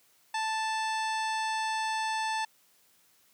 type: harmonic tone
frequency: 880 Hz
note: A5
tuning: in tune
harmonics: 1 / 2 / 3 / 4 / 5 / 6 / 7 / 9 / 10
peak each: -30 / -36 / -40 / -42 / -44 / -46 / -47 / -49 / -50 dBFS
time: 0.34-2.45 s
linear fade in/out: 5 ms
effects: white hiss -65 dBFS RMS until 3.33 s + high-pass 100 Hz 12 dB/octave